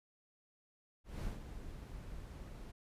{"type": "noise with ADSR envelope", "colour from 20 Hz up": "brown", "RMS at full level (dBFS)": -39, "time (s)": [1.04, 2.72], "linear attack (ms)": 190, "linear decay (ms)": 160, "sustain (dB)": -9, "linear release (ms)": 17, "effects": ["resampled to 32000 Hz"]}